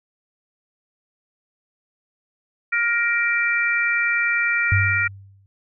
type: harmonic tone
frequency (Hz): 470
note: A#4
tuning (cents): +14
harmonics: 3 / 4 / 5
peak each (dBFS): -22 / -22 / -22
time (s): 2.72-5.08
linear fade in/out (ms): 10
type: tone with exponential decay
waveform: sine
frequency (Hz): 98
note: G2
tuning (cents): 0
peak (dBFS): -14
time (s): 4.72-5.46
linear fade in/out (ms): 0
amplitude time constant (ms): 160
effects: none